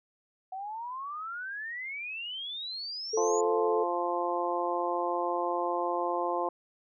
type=exponential sweep; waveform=sine; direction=up; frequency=740 to 7000 Hz; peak=-35 dBFS; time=0.52-3.41 s; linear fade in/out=5 ms
type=tone with vibrato; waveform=sine; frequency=440 Hz; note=A4; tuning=in tune; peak=-26 dBFS; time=3.13-3.84 s; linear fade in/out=10 ms; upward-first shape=sine; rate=2.9 Hz; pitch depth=12 cents each way
type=harmonic tone; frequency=174.61 Hz; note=F3; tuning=in tune; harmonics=2 / 3 / 4 / 5 / 6; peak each=-34 / -34 / -34 / -34 / -34 dBFS; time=3.17-6.49 s; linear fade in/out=5 ms
effects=none